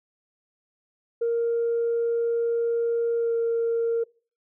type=tone with pitch glide; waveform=sine; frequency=466.2 to 462.2 Hz; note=A#4 to A#4; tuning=0 to -15 cents; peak=-20 dBFS; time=1.21-4.04 s; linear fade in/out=10 ms; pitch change=-15 cents; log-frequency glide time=3.17-3.33 s; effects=noise-tail reverb RT60 0.4 s tail -24 dB re dry + tanh soft clip ceiling -18 dBFS